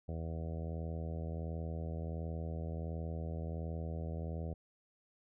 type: harmonic tone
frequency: 81.4 Hz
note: E2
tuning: 21 cents flat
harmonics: 1 / 2 / 3 / 4 / 5 / 6 / 7 / 8 / 9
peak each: -39 / -43 / -51 / -53 / -52 / -51 / -52 / -54 / -57 dBFS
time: 0.08-4.54 s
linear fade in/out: 10 ms
effects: none